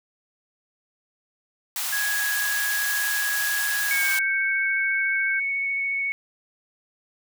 white high-pass noise, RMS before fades -28 dBFS, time 1.76-4.19 s, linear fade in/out 2 ms, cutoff 730 Hz, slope 48 dB/octave
sine tone with pitch glide, 1661.2 to 1568 Hz, G#6 to G6, 0 to 0 cents, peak -24 dBFS, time 1.92-5.4 s, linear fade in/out 10 ms, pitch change -100 cents, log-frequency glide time 3.86-4.15 s
sine tone with vibrato, 2217 Hz, C#7, in tune, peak -23 dBFS, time 3.91-6.12 s, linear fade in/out 0 ms, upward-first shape sine, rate 14 Hz, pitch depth 10 cents each way
effects none

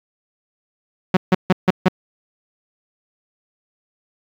sawtooth tone bursts, 185 Hz, F#3, in tune, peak -6 dBFS, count 5, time 1.14-1.885 s, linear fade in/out 5 ms, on 29 ms, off 150 ms, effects low-pass 3000 Hz 12 dB/octave + 8-bit

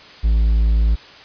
triangle tone, 55 Hz, A1, in tune, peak -10 dBFS, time 0.23-0.96 s, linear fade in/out 20 ms, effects white hiss -41 dBFS RMS until 1.24 s + resampled to 11025 Hz

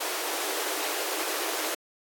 pink high-pass noise, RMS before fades -31 dBFS, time 0-1.75 s, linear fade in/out 10 ms, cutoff 310 Hz, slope 96 dB/octave, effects AAC 64 kbps

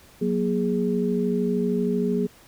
sine tone cluster, 183.4 / 236.4 / 415.1 Hz, F#3 / A#3 / G#4, -15 / +24 / -1 cents, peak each -25 dBFS, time 0.21-2.27 s, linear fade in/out 10 ms, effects pink hiss -52 dBFS RMS until 2.47 s

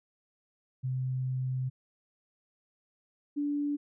sine tone pair in turn, 129.2 / 290 Hz, C3 / D4, -21 / -22 cents, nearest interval octave + major second, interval 1399 cents, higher second, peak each -29 / -28 dBFS, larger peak second, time 0.83-1.7 / 3.36-3.77 s, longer first, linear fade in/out 20 ms, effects none

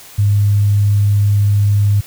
sine tone, 102.2 Hz, G#2, 27 cents flat, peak -9 dBFS, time 0.18-2.01 s, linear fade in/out 10 ms, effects white hiss -38 dBFS RMS until 2.06 s

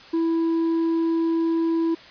sine tone with tanh clipping, 329.6 Hz, E4, in tune, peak -20 dBFS, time 0.13-1.95 s, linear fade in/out 10 ms, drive 4 dB, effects white hiss -45 dBFS RMS until 2.1 s + resampled to 11025 Hz

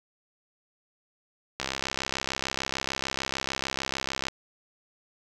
click train, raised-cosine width 0.2 ms, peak -11 dBFS, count 180, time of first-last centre 1.6-4.284 s, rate 66.7 Hz, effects none

